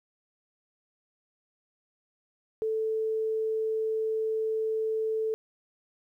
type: tone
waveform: sine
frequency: 440 Hz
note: A4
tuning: in tune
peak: -26 dBFS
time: 2.62-5.34 s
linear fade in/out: 0 ms
effects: 11-bit